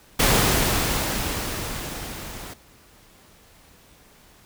pink noise with level ramp, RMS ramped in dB -17 to -38 dBFS, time 0.19-2.54 s, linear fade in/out 10 ms, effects pink hiss -53 dBFS RMS until 4.45 s

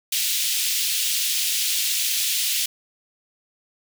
pink high-pass noise, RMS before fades -23 dBFS, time 0.12-2.66 s, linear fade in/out 5 ms, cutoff 2800 Hz, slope 24 dB/octave, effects none

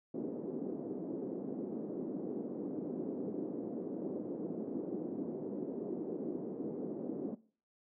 white band-pass noise, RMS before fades -40 dBFS, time 0.14-7.35 s, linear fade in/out 5 ms, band 210 to 390 Hz, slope 24 dB/octave, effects noise-tail reverb RT60 0.4 s tail -18 dB re dry

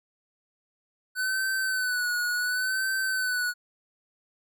square tone with vibrato, 1500 Hz, F#6, 23 cents sharp, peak -26 dBFS, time 1.15-3.54 s, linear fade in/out 50 ms, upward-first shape sine, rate 0.7 Hz, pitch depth 53 cents each way, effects none

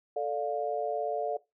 sine chord, D minor, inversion second, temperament just, 440.5 / 587.3 / 704.8 Hz, A4 / D5 / F5, +2 / 0 / +16 cents, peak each -33 dBFS, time 0.16-1.37 s, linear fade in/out 5 ms, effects noise-tail reverb RT60 0.2 s tail -19 dB re dry

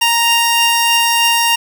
sawtooth tone pair together, 932.4 / 2794 Hz, A#5 / F7, 0 / 0 cents, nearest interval octave + perfect fifth, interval 1900 cents, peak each -10 dBFS, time 0.01-1.56 s, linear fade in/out 10 ms, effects none

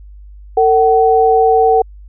sine tone pair together, 451.2 / 755.8 Hz, A4 / F#5, +44 / +37 cents, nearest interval major sixth, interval 893 cents, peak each -10 dBFS, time 0.57-1.82 s, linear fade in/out 5 ms, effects added 50 Hz sine -33 dBFS peak until 2.08 s

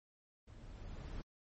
brown noise with level ramp, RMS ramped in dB -55 to -43 dBFS, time 0.47-1.22 s, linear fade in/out 10 ms, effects MP3 32 kbps

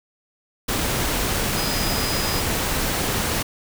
sine tone in noise, 4978 Hz, D#8, in tune, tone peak -29 dBFS, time 1.56-2.41 s, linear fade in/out 10 ms, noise pink, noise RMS -23 dBFS, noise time 0.68-3.43 s, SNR -9 dB, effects none

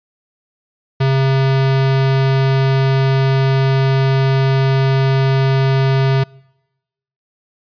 square tone, 134.3 Hz, C3, 46 cents sharp, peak -12 dBFS, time 1-6.24 s, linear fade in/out 10 ms, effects noise-tail reverb RT60 1.0 s tail -26 dB re dry + resampled to 11025 Hz

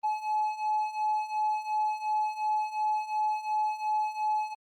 triangle beating tone pair, 853 / 855.8 Hz, G#5 / A5, +46 / -48 cents, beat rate 2.8 Hz, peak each -29 / -26 dBFS, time 0.03-4.55 s, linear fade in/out 20 ms, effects tanh soft clip ceiling -20 dBFS + Opus 32 kbps

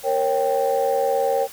sine chord, G diminished, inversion first, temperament equal with one note detuned, 466.2 / 545.5 / 784 Hz, Bb4 / Db5 / G5, 0 / -28 / 0 cents, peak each -22 / -20 / -22 dBFS, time 0.03-1.48 s, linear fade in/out 50 ms, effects tanh soft clip ceiling -11 dBFS + white hiss -41 dBFS RMS until 1.52 s

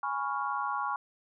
sine chord, C# dominant seventh, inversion second, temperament equal, 830.6 / 987.8 / 1108.7 / 1396.9 Hz, G#5 / B5 / C#6 / E#6, 0 / 0 / 0 / 0 cents, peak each -35 / -37 / -33 / -37 dBFS, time 0.03-0.96 s, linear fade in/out 2 ms, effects none

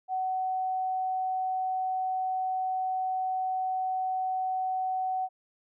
sine tone, 750 Hz, F#5, 23 cents sharp, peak -27 dBFS, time 0.08-5.29 s, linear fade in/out 50 ms, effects none

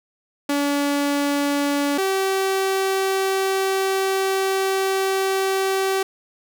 sawtooth tone pair in turn, 285.7 / 384.9 Hz, D4 / G4, -48 / -32 cents, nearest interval perfect fourth, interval 516 cents, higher second, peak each -15 dBFS, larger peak neither, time 0.49-1.98 / 1.98-6.03 s, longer second, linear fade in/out 5 ms, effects none

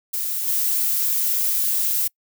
violet noise with level steps, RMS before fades -25 / -21 dBFS, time 0.13-2.08 s, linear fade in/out 10 ms, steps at 0.47 s, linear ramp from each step 10 ms, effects noise-tail reverb RT60 0.1 s tail -26 dB re dry

